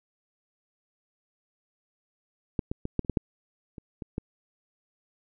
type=clicks; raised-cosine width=3 ms; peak=-13 / -17 / -18 / -11 / -29 / -12 / -10 / -28 / -23 / -17 dBFS; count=10; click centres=2.592 / 2.715 / 2.854 / 2.993 / 3.048 / 3.097 / 3.172 / 3.782 / 4.022 / 4.181 s; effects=none